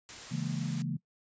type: noise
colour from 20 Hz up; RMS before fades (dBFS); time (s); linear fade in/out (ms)
white; -45; 0.09-0.82; 0
type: chord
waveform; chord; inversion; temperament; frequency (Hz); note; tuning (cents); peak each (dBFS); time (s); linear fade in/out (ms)
sine; A# half-diminished seventh; first; equal; 138.59 / 164.81 / 207.7 / 233.1; C#3 / E3 / G#3 / A#3; 0 / 0 / 0 / 0; -35 / -35 / -40 / -38; 0.31-0.97; 10
effects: noise-tail reverb RT60 0.1 s tail -20 dB re dry + resampled to 16000 Hz